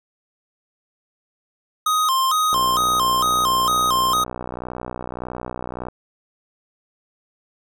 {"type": "tone with vibrato", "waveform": "square", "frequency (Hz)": 1148, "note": "D6", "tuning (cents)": -40, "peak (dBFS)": -17, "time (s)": [1.86, 4.24], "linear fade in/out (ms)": 5, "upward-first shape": "square", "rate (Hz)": 2.2, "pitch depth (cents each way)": 150}
{"type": "click train", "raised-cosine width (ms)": 1, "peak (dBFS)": -15, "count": 208, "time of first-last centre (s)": [2.53, 5.885], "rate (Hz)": 61.7}
{"effects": []}